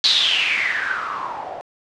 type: noise with low-pass filter sweep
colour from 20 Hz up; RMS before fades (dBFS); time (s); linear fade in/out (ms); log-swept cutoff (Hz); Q
blue; -21; 0.04-1.61; 0; 4200 to 660; 7.7
effects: low-pass 7000 Hz 12 dB/octave

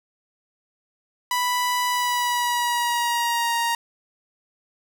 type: tone with pitch glide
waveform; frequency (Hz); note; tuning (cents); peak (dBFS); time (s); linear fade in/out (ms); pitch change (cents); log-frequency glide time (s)
sawtooth; 987.8 to 935.1; B5 to A#5; 0 to +5; -17; 1.31-3.75; 2; -95; 1.89-3.53
effects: none

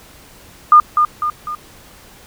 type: tone with echo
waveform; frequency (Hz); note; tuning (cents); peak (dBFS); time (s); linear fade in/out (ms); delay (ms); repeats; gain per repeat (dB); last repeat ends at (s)
sine; 1214; D#6; -43; -3; 0.72-0.8; 2; 250; 3; -6; 1.55
effects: pink hiss -43 dBFS RMS until 2.26 s

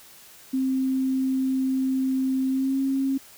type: tone with pitch glide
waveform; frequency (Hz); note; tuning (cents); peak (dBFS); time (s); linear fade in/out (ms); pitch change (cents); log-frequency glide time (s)
sine; 263.1 to 269.6; C4 to C#4; +10 to -48; -21; 0.53-3.18; 10; +42; 2.48-2.78
effects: white hiss -49 dBFS RMS until 3.37 s

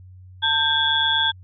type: tone cluster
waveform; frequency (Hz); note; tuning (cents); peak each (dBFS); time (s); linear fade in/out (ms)
sine; 894 / 1582 / 3365 / 3513; A5 / G6 / G#7 / A7; +27 / +15 / +22 / -3; -25 / -23 / -20 / -25; 0.42-1.32; 20
effects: added 92 Hz sine -41 dBFS peak until 1.43 s

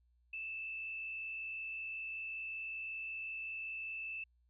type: tone with frequency modulation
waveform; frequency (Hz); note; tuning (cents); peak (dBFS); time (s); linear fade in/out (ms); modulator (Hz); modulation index
sine; 2637; E7; 0; -40; 0.33-4.24; 5; 65.3; 0.7
effects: added 60 Hz sine -69 dBFS peak until 4.49 s

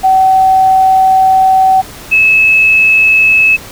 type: tone pair in turn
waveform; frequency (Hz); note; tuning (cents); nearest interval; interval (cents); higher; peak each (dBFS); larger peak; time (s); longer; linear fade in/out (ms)
sine; 760 / 2594; F#5 / E7; +46 / -28; octave + major sixth; 2126; second; -4; neither; 0.03-1.82 / 2.11-3.57; first; 20
effects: pink hiss -30 dBFS RMS until 3.71 s

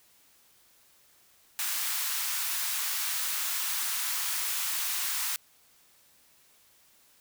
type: high-pass noise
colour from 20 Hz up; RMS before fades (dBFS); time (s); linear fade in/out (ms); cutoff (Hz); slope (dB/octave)
white; -31; 1.59-5.36; 0; 940; 24
effects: white hiss -62 dBFS RMS until 7.2 s

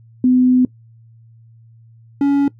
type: tone pair in turn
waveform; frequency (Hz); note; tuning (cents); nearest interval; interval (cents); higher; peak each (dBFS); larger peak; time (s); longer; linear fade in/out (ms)
sine / triangle; 252.6 / 281.4; B3 / C#4; +39 / +26; major second; 187; second; -9; neither; 0.24-0.65 / 2.21-2.48; first; 2
effects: noise-tail reverb RT60 0.1 s tail -20 dB re dry + added 114 Hz sine -43 dBFS peak until 2.59 s

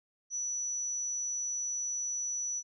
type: tone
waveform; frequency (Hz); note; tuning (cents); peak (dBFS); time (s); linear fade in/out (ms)
sine; 5920; F#8; 0; -32; 0.3-2.63; 50
effects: none

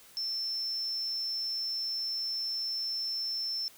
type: tone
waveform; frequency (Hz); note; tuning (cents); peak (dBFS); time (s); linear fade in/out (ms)
sine; 5340; E8; +22; -31; 0.17-3.68; 0
effects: white hiss -56 dBFS RMS until 3.77 s

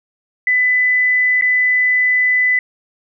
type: tone with dropouts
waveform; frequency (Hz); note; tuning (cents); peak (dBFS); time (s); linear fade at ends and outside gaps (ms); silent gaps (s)
sine; 2000; B6; +21; -11; 0.47-2.59; 2; 1.412-1.422
effects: none

